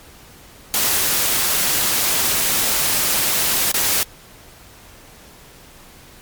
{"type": "noise with dropouts", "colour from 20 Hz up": "white", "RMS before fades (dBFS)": -18, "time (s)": [0.74, 4.03], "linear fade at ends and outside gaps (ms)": 0, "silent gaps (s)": [3.716, 3.743], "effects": ["pink hiss -44 dBFS RMS until 6.21 s", "MP3 96 kbps"]}